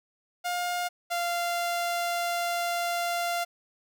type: tone pair in turn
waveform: sawtooth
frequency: 709 / 693.2 Hz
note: F5 / F5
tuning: +26 / -13 cents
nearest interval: unison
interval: 39 cents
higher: first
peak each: -24 / -23 dBFS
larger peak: second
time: 0.44-0.89 / 1.1-3.45 s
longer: second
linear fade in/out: 20 ms
effects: none